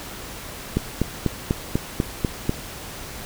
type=click train; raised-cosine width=3 ms; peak=-6 dBFS; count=8; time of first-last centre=0.77-2.494 s; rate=4.06 Hz; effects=pink hiss -36 dBFS RMS until 3.25 s